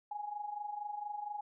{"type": "tone with amplitude modulation", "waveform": "sine", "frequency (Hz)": 830.6, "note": "G#5", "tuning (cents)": 0, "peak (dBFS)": -35, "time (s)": [0.11, 1.41], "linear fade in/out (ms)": 5, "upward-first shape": "sine", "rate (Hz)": 24.3, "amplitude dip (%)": 70, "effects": []}